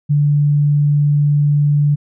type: tone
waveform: sine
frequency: 146.1 Hz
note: D3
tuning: 9 cents flat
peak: -10 dBFS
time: 0.09-1.96 s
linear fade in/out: 20 ms
effects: none